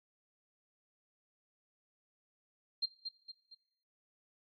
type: tone with echo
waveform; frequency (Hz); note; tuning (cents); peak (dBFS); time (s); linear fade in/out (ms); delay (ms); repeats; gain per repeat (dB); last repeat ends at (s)
sine; 4186; C8; 0; -30; 2.82-2.86; 10; 230; 3; -7; 3.55
effects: noise-tail reverb RT60 0.8 s tail -17 dB re dry + AAC 32 kbps